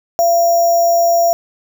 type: tone with sample-and-hold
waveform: sine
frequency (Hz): 682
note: F5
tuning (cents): -41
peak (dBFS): -9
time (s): 0.19-1.33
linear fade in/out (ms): 0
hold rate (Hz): 6300
effects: none